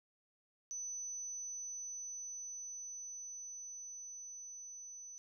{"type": "tone with level ramp", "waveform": "sine", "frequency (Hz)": 6000, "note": "F#8", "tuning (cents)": 23, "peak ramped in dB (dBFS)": [-40, -48], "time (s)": [0.71, 5.18], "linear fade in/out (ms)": 0, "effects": []}